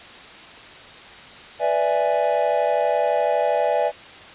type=chord; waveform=triangle; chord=E dominant seventh; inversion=second; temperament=equal; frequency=493.9 / 587.3 / 659.3 / 830.6 Hz; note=B4 / D5 / E5 / G#5; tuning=0 / 0 / 0 / 0 cents; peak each=-23 / -20 / -21 / -22 dBFS; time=1.59-3.92 s; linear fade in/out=50 ms; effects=white hiss -41 dBFS RMS until 4.34 s + resampled to 8000 Hz